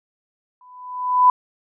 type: tone with exponential growth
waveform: sine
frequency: 998 Hz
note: B5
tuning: 18 cents sharp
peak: -7 dBFS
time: 0.61-1.3 s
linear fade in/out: 2 ms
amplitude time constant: 150 ms
effects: none